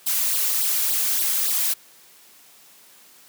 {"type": "noise with flanger", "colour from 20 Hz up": "blue", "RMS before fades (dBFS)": -22, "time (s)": [0.06, 1.74], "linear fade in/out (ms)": 10, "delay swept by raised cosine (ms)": [0.22, 3.42], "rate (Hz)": 3.5, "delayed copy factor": 0.95, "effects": ["white hiss -51 dBFS RMS until 3.28 s", "high-pass 150 Hz 12 dB/octave"]}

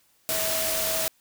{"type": "tone in noise", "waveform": "sine", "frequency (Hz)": 645, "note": "E5", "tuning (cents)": -38, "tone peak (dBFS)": -31, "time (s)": [0.29, 1.08], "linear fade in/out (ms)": 0, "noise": "white", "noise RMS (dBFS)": -27, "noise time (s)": [0.29, 1.08], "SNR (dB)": -7, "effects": ["white hiss -64 dBFS RMS until 1.2 s"]}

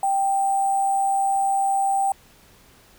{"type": "tone with sample-and-hold", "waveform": "sine", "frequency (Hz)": 784, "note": "G5", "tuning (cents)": 0, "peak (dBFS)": -18, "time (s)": [0.03, 2.12], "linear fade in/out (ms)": 2, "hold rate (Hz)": 8820, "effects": ["pink hiss -53 dBFS RMS until 2.98 s"]}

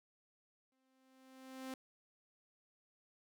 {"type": "tone with exponential growth", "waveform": "sawtooth", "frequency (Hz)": 262, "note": "C4", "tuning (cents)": 2, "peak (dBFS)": -38, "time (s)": [0.72, 1.74], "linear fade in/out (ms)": 2, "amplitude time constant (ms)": 220, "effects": []}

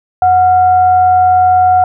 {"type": "tone with frequency modulation", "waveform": "sine", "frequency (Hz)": 735, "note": "F#5", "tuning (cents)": -12, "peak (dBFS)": -5, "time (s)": [0.22, 1.84], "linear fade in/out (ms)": 2, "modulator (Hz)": 646, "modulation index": 0.24, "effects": []}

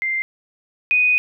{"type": "tone pair in turn", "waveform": "sine", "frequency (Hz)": [2092, 2488], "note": ["C7", "D#7"], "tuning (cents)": [-1, -1], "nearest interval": "minor third", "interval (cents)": 300, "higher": "second", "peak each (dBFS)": [-19, -13], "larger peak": "second", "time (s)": [[0.02, 0.22], [0.91, 1.18]], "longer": "second", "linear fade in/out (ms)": 0, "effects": []}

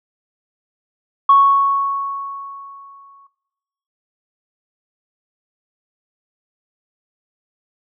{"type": "tone with exponential decay", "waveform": "sine", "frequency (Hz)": 1108, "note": "C#6", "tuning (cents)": -1, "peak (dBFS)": -5, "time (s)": [1.29, 3.27], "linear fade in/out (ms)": 5, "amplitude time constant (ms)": 430, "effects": ["noise-tail reverb RT60 0.9 s tail -17 dB re dry", "tanh soft clip ceiling -1 dBFS"]}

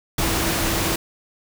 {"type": "tone in noise", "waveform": "sine", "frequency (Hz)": 330, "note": "E4", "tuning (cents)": 2, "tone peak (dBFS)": -29, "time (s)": [0.18, 0.96], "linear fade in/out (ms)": 5, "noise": "pink", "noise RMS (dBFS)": -22, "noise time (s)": [0.18, 0.96], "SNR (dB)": -10, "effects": []}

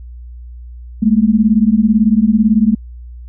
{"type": "beating tone pair", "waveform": "sine", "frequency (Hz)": [207.7, 225.7], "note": ["G#3", "A3"], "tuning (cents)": [0, 44], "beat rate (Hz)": 18, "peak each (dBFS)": -11, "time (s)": [1.02, 2.75], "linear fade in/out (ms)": 10, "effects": ["added 60 Hz sine -29 dBFS peak until 3.28 s"]}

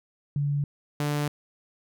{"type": "tone pair in turn", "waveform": ["sine", "sawtooth"], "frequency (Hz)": [143.6, 146.96], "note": ["D3", "D3"], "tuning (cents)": [-39, 2], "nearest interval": "unison", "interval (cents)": 41, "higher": "second", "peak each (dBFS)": [-23, -21], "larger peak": "second", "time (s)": [[0.36, 0.64], [1, 1.28]], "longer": "neither", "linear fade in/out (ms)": 2, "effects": []}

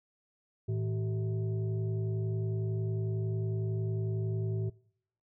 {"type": "tone with frequency modulation", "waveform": "sine", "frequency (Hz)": 110, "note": "A2", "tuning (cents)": 0, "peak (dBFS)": -29, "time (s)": [0.68, 4.7], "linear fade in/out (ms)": 10, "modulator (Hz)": 271, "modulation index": 0.67, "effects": ["noise-tail reverb RT60 0.7 s tail -24 dB re dry"]}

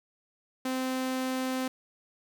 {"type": "tone", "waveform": "sawtooth", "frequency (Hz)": 259, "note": "C4", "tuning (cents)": -17, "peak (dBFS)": -25, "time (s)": [0.65, 1.68], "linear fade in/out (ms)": 5, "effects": []}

